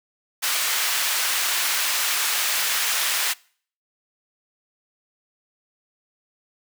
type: high-pass noise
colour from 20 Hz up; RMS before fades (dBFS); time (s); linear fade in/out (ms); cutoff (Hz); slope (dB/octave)
pink; -23; 0.42-3.34; 20; 1500; 12
effects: noise-tail reverb RT60 0.5 s tail -24 dB re dry